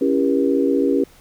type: chord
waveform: sine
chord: C# diminished seventh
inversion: none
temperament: just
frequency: 277.2 / 332.6 / 399.1 / 479 Hz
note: C#4 / E4 / G4 / Bb4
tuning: 0 / +16 / +31 / +47 cents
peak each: -18 / -23 / -20 / -22 dBFS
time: 0.01-1.04 s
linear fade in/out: 5 ms
effects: pink hiss -50 dBFS RMS until 1.2 s